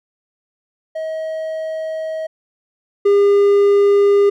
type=tone pair in turn; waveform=triangle; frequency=636 / 403.7 Hz; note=D#5 / G#4; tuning=+38 / -49 cents; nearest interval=minor sixth; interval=787 cents; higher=first; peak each=-19 / -7 dBFS; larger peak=second; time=0.95-2.27 / 3.05-4.3 s; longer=first; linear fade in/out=10 ms; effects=none